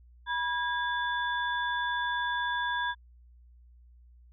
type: tone cluster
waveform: sine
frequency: 974 / 1638 / 3477 Hz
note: B5 / G#6 / A7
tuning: -24 / -24 / -21 cents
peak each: -31 / -31 / -38 dBFS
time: 0.26-2.95 s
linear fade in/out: 50 ms
effects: added 60 Hz sine -53 dBFS peak until 4.32 s